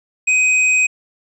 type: tone with hard clipping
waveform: sine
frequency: 2512 Hz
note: D#7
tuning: 16 cents sharp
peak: -13 dBFS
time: 0.27-0.87 s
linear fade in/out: 10 ms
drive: 12 dB
effects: resampled to 24000 Hz